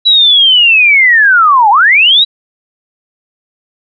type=linear two-way sweep; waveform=sine; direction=down then up; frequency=3951 to 790 to 3951 Hz; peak=-3 dBFS; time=0.05-2.25 s; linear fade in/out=20 ms; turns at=1.7 s; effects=none